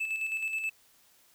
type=tone with tremolo; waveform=triangle; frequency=2624 Hz; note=E7; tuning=9 cents flat; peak=-27 dBFS; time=0-0.7 s; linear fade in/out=10 ms; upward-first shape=square; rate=9.4 Hz; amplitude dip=45%; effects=white hiss -63 dBFS RMS until 1.34 s